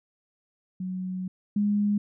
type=tone pair in turn; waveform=sine; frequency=185 / 205.9 Hz; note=F#3 / G#3; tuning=0 / -15 cents; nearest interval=major second; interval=185 cents; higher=second; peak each=-29 / -21 dBFS; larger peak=second; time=0.8-1.28 / 1.56-1.98 s; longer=first; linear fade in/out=5 ms; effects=none